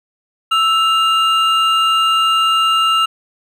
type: tone pair together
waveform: triangle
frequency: 1318.5 / 2812 Hz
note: E6 / F7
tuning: 0 / +11 cents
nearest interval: octave + minor second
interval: 1311 cents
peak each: -11 / -14 dBFS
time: 0.51-3.06 s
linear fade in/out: 10 ms
effects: none